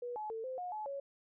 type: tone with pitch steps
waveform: sine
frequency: 486 / 853 / 448.3 / 517 / 720 / 855 / 556 Hz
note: B4 / G#5 / A4 / C5 / F#5 / A5 / C#5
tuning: -28 / +46 / +32 / -21 / -47 / -50 / +5 cents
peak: -38 dBFS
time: 0.02-1 s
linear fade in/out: 5 ms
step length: 140 ms
effects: none